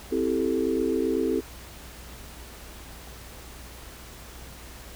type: chord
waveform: sine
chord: A minor seventh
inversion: first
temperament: equal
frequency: 261.6 / 329.6 / 392 / 440 Hz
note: C4 / E4 / G4 / A4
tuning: 0 / 0 / 0 / 0 cents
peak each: -28 dBFS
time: 0.11-1.41 s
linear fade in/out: 20 ms
effects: added 60 Hz sine -45 dBFS peak until 4.95 s + pink hiss -45 dBFS RMS until 4.95 s